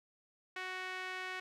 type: tone with band-pass filter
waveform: sawtooth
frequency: 370.9 Hz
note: F#4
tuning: 4 cents sharp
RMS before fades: -42 dBFS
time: 0.56-1.4 s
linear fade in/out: 5 ms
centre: 2000 Hz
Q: 1.7
effects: none